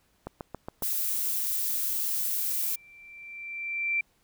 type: click train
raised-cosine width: 1 ms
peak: -21 dBFS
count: 5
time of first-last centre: 0.27-0.823 s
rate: 7.23 Hz
type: noise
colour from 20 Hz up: violet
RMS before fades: -29 dBFS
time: 0.82-2.76 s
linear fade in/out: 10 ms
type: tone with exponential growth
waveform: sine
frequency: 2349 Hz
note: D7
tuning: in tune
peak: -23 dBFS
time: 2.35-4.01 s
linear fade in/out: 5 ms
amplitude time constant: 360 ms
effects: pink hiss -68 dBFS RMS until 4.23 s